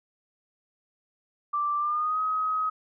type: tone with pitch glide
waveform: sine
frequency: 1174.7 to 1266.3 Hz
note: D6 to D#6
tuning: 0 to +30 cents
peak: -24 dBFS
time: 1.53-2.7 s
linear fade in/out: 10 ms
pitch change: +130 cents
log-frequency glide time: 1.78-2.2 s
effects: none